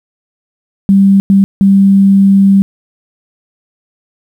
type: tone bursts at uneven times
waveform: sine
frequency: 196 Hz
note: G3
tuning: in tune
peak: -3 dBFS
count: 3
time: 0.89-1.2 / 1.3-1.44 / 1.61-2.62 s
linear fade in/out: 0 ms
effects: 7-bit